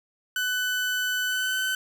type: tone with pitch glide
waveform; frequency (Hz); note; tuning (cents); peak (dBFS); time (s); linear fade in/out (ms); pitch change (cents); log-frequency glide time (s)
30% pulse; 1500 to 1520.9; F#6 to F#6; +23 to +47; -22; 0.36-1.75; 2; +24; 1.27-1.6
effects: none